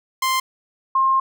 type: tone pair in turn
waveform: sawtooth / sine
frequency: 1046.5 / 1063.6 Hz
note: C6 / C6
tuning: 0 / +28 cents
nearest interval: unison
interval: 28 cents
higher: second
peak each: -14 dBFS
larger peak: neither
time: 0.22-0.4 / 0.95-1.2 s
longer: second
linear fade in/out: 5 ms
effects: none